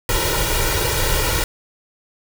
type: noise with comb filter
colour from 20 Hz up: pink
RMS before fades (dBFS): -19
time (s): 0.09-1.44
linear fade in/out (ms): 2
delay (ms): 2.1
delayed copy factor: +1
effects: none